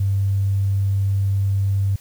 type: tone with tanh clipping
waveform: triangle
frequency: 98.3 Hz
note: G2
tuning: 5 cents sharp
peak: -16 dBFS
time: 0-1.96 s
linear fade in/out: 5 ms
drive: 3 dB
effects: white hiss -50 dBFS RMS until 2 s